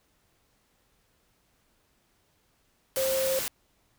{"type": "tone in noise", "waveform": "sine", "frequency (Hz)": 530, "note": "C5", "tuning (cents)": 22, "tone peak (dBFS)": -25, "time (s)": [2.97, 3.39], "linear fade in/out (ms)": 0, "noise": "white", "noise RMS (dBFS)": -32, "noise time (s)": [2.96, 3.48], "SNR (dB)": 4, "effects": ["pink hiss -69 dBFS RMS until 3.98 s"]}